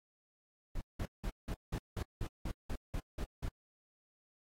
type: noise bursts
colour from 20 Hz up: brown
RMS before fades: -37 dBFS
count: 12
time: 0.75-3.486 s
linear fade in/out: 5 ms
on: 63 ms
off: 180 ms
effects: AAC 48 kbps